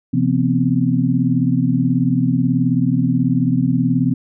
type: tone cluster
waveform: sine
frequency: 129.6 / 169 / 245.1 / 263.6 Hz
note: C3 / E3 / B3 / C4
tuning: -16 / +43 / -13 / +13 cents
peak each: -19 dBFS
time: 0.13-4.14 s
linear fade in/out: 10 ms
effects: none